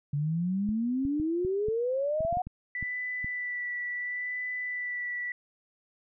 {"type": "exponential sweep", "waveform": "sine", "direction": "up", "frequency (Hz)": [140.5, 740], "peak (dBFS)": -26, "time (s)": [0.13, 2.42], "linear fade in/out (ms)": 5}
{"type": "clicks", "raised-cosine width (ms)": 5, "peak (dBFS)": -26, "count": 12, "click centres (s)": [0.69, 1.052, 1.199, 1.449, 1.685, 2.206, 2.25, 2.327, 2.371, 2.47, 2.827, 3.245]}
{"type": "tone with vibrato", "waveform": "sine", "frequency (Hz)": 1975.5, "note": "B6", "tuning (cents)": 0, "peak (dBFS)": -31, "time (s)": [2.75, 5.32], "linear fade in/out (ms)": 2, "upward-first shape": "sine", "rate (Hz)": 0.72, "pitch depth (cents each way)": 17}
{"effects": []}